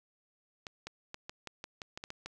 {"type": "clicks", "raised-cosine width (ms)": 0.2, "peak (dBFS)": -24, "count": 11, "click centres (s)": [0.668, 0.87, 1.144, 1.295, 1.473, 1.641, 1.818, 1.975, 2.039, 2.104, 2.26], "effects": []}